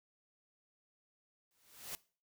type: noise with exponential growth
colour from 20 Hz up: white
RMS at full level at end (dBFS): -41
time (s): 1.51-1.95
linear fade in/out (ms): 0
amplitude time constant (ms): 95
effects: noise-tail reverb RT60 0.4 s tail -21 dB re dry